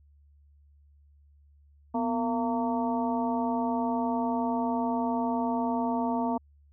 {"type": "harmonic tone with a mistuned harmonic", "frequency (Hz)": 228.7, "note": "A#3", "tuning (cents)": -33, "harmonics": [1, 2, 3, 4, 5], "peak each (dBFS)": [-28, -37, -32, -32, -41], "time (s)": [1.94, 6.38], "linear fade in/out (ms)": 10, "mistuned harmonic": 1, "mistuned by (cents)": 130, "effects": ["added 72 Hz sine -56 dBFS peak until 6.72 s"]}